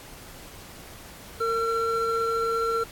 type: tone pair together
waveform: triangle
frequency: 457.7 / 1358 Hz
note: A#4 / F6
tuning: -32 / -49 cents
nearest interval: octave + perfect fifth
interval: 1883 cents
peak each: -24 dBFS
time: 1.4-2.84 s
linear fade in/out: 10 ms
effects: pink hiss -45 dBFS RMS until 2.91 s + AAC 64 kbps